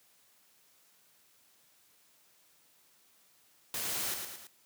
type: noise with echo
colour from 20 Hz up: white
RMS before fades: -36 dBFS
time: 3.74-4.14 s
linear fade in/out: 2 ms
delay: 110 ms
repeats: 3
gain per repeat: -5 dB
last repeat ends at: 4.47 s
effects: white hiss -66 dBFS RMS until 4.65 s + high-pass 100 Hz 12 dB/octave